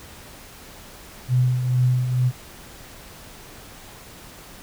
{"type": "tone with tremolo", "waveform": "sine", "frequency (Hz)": 125.9, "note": "B2", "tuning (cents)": 34, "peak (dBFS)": -14, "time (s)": [1.28, 2.32], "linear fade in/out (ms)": 50, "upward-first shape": "triangle", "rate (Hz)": 2.2, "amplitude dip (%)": 60, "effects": ["pink hiss -43 dBFS RMS until 4.62 s"]}